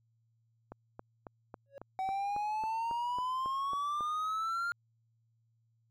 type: click train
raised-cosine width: 1 ms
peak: -30 dBFS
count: 13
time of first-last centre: 0.72-4.008 s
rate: 3.65 Hz
type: tone with exponential growth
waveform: triangle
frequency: 555 Hz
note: C#5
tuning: 2 cents sharp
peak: -39 dBFS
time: 1.66-1.78 s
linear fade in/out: 0 ms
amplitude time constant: 25 ms
type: exponential sweep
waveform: triangle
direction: up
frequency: 756 to 1410 Hz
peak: -30 dBFS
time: 1.99-4.72 s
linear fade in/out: 0 ms
effects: added 114 Hz sine -70 dBFS peak until 5.9 s